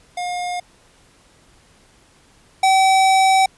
square tone pair in turn, 714 / 766 Hz, F5 / G5, +38 / -40 cents, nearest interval minor second, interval 122 cents, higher second, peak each -23 / -12 dBFS, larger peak second, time 0.17-0.6 / 2.63-3.46 s, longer second, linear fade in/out 5 ms, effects pink hiss -53 dBFS RMS until 3.57 s + resampled to 24000 Hz

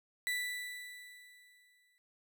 35% pulse tone with exponential decay, 1975.5 Hz, B6, in tune, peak -30 dBFS, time 0.27-1.98 s, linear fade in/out 0 ms, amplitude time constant 370 ms, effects none

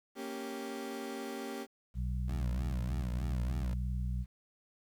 30% pulse chord, G diminished, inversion first, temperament equal, 233.1 / 277.2 / 392 Hz, Bb3 / Db4 / G4, 0 / 0 / 0 cents, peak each -41 / -41 / -40 dBFS, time 0.15-1.67 s, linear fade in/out 50 ms
harmonic tone, 61.74 Hz, B1, in tune, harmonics 1 / 2 / 3, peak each -33 / -39 / -43 dBFS, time 1.94-4.26 s, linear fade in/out 50 ms
15% pulse tone with vibrato, 66.9 Hz, C2, 39 cents sharp, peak -35 dBFS, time 2.28-3.74 s, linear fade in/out 5 ms, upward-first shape sine, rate 3.3 Hz, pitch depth 280 cents each way
effects 11-bit

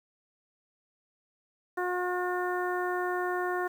harmonic tone, 360 Hz, F#4, 47 cents flat, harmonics 1 / 2 / 3 / 4 / 5, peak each -31 / -34 / -36 / -37 / -38 dBFS, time 1.77-3.68 s, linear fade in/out 10 ms, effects 9-bit

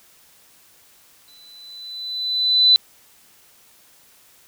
sine tone with exponential growth, 4000 Hz, B7, 21 cents sharp, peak -8 dBFS, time 1.28-2.76 s, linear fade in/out 0 ms, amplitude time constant 320 ms, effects white hiss -53 dBFS RMS until 4.47 s

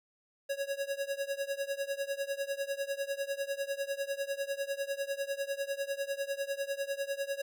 square tone with tremolo, 554.4 Hz, C#5, in tune, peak -30 dBFS, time 0.49-7.42 s, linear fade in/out 10 ms, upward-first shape triangle, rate 10 Hz, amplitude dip 95%, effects none

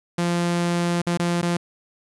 sawtooth tone with dropouts, 173 Hz, F3, 16 cents flat, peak -16 dBFS, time 0.18-1.57 s, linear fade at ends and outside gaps 5 ms, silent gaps 1.018-1.067 / 1.174-1.195 / 1.416-1.426 s, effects resampled to 24000 Hz + 9-bit

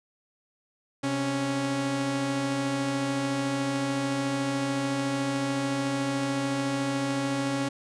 sawtooth tone pair together, 131.73 / 277.2 Hz, C3 / C#4, +12 / 0 cents, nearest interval octave + minor second, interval 1288 cents, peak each -29 / -23 dBFS, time 1.03-7.69 s, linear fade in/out 10 ms, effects resampled to 22050 Hz

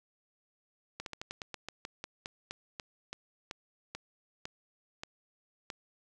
slowing click train, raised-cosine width 0.2 ms, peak -22 dBFS, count 19, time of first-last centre 1-5.702 s, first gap 62 ms, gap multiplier 1.15, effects none

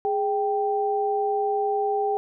sine tone pair together, 415.3 / 784 Hz, G#4 / G5, 0 / 0 cents, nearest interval major seventh, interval 1100 cents, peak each -24 dBFS, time 0.05-2.17 s, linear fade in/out 0 ms, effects none

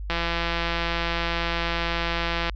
click train, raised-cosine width 0.3 ms, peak -10 dBFS, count 406, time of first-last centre 0.1-2.496 s, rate 169 Hz, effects added 50 Hz sine -30 dBFS peak until 2.55 s + resampled to 16000 Hz

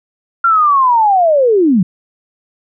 sine linear sweep, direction down, 1388 to 166 Hz, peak -7 dBFS, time 0.44-1.83 s, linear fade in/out 5 ms, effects none

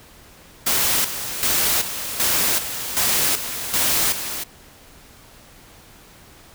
white noise with tremolo, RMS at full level -19 dBFS, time 0.66-4.44 s, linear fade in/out 10 ms, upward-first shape square, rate 1.3 Hz, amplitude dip 65%, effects pink hiss -47 dBFS RMS until 6.54 s

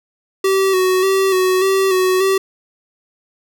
square tone with vibrato, 378.5 Hz, F#4, 39 cents sharp, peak -13 dBFS, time 0.44-2.38 s, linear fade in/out 5 ms, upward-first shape square, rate 1.7 Hz, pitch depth 32 cents each way, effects none

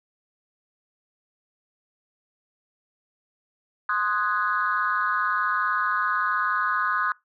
sine chord, Ab dominant seventh, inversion first, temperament equal, 1046.5 / 1244.5 / 1480 / 1661.2 Hz, C6 / Eb6 / Gb6 / Ab6, 0 / 0 / 0 / 0 cents, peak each -28 / -25 / -26 / -30 dBFS, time 3.89-7.12 s, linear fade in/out 2 ms, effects noise-tail reverb RT60 0.2 s tail -23 dB re dry + tanh soft clip ceiling -12 dBFS

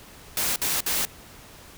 white noise bursts, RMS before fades -25 dBFS, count 3, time 0.37-1.052 s, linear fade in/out 2 ms, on 190 ms, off 56 ms, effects pink hiss -47 dBFS RMS until 1.77 s

